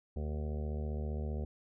harmonic tone, 75.2 Hz, D2, 42 cents sharp, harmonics 1 / 2 / 3 / 5 / 6 / 7 / 8 / 9 / 10, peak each -35 / -44 / -44 / -48 / -49 / -51 / -55 / -56 / -58 dBFS, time 0.16-1.45 s, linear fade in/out 5 ms, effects none

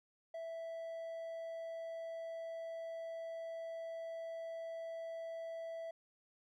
triangle tone, 659.3 Hz, E5, in tune, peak -40 dBFS, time 0.34-5.91 s, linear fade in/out 5 ms, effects none

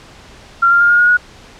sine tone with pitch steps, 1378 / 1393.2 / 1408.6 / 1424.1 / 1439.8 / 1455.7 Hz, F6 / F6 / F6 / F6 / F#6 / F#6, -24 / -5 / +14 / +33 / -48 / -29 cents, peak -7 dBFS, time 0.62-1.172 s, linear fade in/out 10 ms, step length 92 ms, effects pink hiss -40 dBFS RMS until 1.59 s + low-pass 6000 Hz 12 dB/octave

